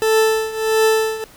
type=tone with tremolo; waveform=40% pulse; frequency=440 Hz; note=A4; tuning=in tune; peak=-10 dBFS; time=0.02-1.24 s; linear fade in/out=0 ms; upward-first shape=triangle; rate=1.5 Hz; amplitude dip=85%; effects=pink hiss -45 dBFS RMS until 1.36 s